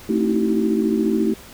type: tone cluster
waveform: sine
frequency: 222.5 / 266.3 / 309.5 / 323.7 / 382.3 Hz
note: A3 / C4 / D#4 / E4 / G4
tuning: +20 / +31 / -9 / -31 / -43 cents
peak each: -20 / -27 / -26 / -22 / -23 dBFS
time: 0.09-1.34 s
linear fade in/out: 5 ms
effects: pink hiss -42 dBFS RMS until 1.53 s